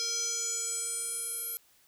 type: tone with band-pass filter sweep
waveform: square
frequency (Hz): 463.4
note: A#4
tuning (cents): -10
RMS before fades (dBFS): -34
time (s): 0-1.57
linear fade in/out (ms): 0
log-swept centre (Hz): 5400 to 12000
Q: 6.2
effects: white hiss -64 dBFS RMS until 1.87 s